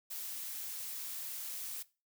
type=noise; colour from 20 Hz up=blue; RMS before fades=-42 dBFS; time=0.1-1.83 s; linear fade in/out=10 ms; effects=noise-tail reverb RT60 0.3 s tail -19 dB re dry